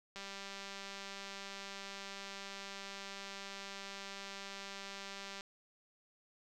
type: click train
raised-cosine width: 0.2 ms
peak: -29 dBFS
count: 1035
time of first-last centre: 0.16-5.409 s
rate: 197 Hz
effects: none